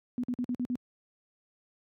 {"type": "tone bursts", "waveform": "sine", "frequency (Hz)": 246.9, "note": "B3", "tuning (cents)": 0, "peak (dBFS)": -28, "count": 6, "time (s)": [0.18, 0.755], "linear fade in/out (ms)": 0, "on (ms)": 55, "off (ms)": 49, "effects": ["high-pass 100 Hz 12 dB/octave"]}